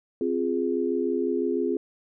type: chord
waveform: sine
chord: F minor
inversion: second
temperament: equal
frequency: 261.6 / 349.2 / 415.3 Hz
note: C4 / F4 / Ab4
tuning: 0 / 0 / 0 cents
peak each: -28 / -27 / -27 dBFS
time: 0.21-1.77 s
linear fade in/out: 2 ms
effects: none